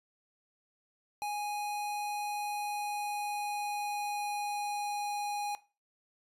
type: tone with pitch glide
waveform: square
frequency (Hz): 829 to 823.7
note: G#5 to G#5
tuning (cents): -3 to -14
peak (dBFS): -34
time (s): 1.22-5.55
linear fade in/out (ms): 0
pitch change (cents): -11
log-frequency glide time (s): 2.23-4.96
effects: noise-tail reverb RT60 0.3 s tail -17 dB re dry + resampled to 32000 Hz